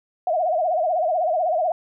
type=tone with vibrato; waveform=sine; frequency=676 Hz; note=E5; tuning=43 cents sharp; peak=-18 dBFS; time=0.27-1.72 s; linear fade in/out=2 ms; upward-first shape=sine; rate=16 Hz; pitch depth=160 cents each way; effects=none